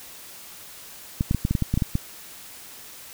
clicks, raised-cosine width 5 ms, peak -9 dBFS, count 11, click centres 1.209 / 1.311 / 1.347 / 1.451 / 1.51 / 1.552 / 1.623 / 1.74 / 1.775 / 1.822 / 1.954 s, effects white hiss -43 dBFS RMS until 3.13 s

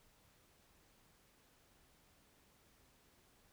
silence, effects pink hiss -70 dBFS RMS until 3.52 s

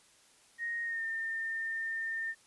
sine tone with pitch glide, 1866 to 1809.7 Hz, A#6 to A6, +1 to +48 cents, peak -33 dBFS, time 0.58-2.35 s, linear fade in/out 50 ms, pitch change -53 cents, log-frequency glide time 0.84-1.04 s, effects white hiss -63 dBFS RMS until 2.46 s + resampled to 24000 Hz

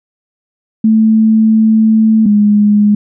sine tone pair in turn, 220 / 207.7 Hz, A3 / G#3, 0 / 0 cents, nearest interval minor second, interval 100 cents, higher first, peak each -5 dBFS, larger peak neither, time 0.84-2.26 / 2.26-2.95 s, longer first, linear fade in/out 5 ms, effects none

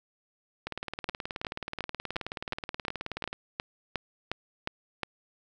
two click trains, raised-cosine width 0.3 ms, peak -14 / -18 dBFS, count 12 / 51, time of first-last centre 1.09-5.033 / 0.67-3.33 s, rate 2.79 / 18.8 Hz, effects none

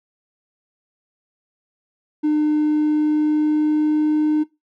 triangle tone with pitch glide, 302.4 to 304.9 Hz, D#4 to D#4, -49 to -35 cents, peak -12 dBFS, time 2.23-4.44 s, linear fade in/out 20 ms, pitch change +14 cents, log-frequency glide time 2.55-4.16 s, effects noise-tail reverb RT60 0.2 s tail -20 dB re dry + tanh soft clip ceiling -10 dBFS

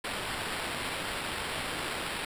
white noise with sample-and-hold, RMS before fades -35 dBFS, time 0.04-2.25 s, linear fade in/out 5 ms, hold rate 6300 Hz, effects resampled to 32000 Hz

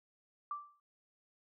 sine tone with exponential decay, 1171 Hz, D6, 5 cents flat, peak -34 dBFS, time 0.51-0.8 s, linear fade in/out 2 ms, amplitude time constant 61 ms, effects none

